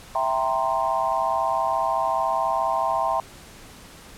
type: chord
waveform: sine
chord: C dominant seventh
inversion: first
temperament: equal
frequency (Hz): 659.3 / 784 / 932.3 / 1046.5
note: E5 / G5 / Bb5 / C6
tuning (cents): 0 / 0 / 0 / 0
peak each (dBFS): -26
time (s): 0.15-3.2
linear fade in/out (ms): 2
effects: pink hiss -45 dBFS RMS until 4.17 s + low-pass 12000 Hz 12 dB/octave